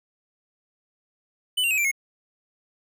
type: tone with pitch steps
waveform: square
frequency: 2999 / 2766 / 2551 / 2353 / 2170 Hz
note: F#7 / F7 / D#7 / D7 / C#7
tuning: +23 / -17 / +43 / +3 / -37 cents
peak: -21 dBFS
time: 1.57-1.915 s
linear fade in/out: 10 ms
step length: 69 ms
effects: none